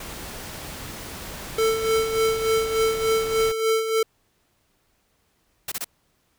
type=noise; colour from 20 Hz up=pink; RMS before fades=-36 dBFS; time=0-3.52 s; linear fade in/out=5 ms
type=tone with tremolo; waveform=square; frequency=444.8 Hz; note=A4; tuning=19 cents sharp; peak=-18 dBFS; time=1.58-4.03 s; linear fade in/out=5 ms; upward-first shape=sine; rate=3.4 Hz; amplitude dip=60%
type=noise bursts; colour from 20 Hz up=white; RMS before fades=-29 dBFS; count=3; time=5.68-5.845 s; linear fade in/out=5 ms; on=39 ms; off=24 ms
effects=pink hiss -67 dBFS RMS until 6.38 s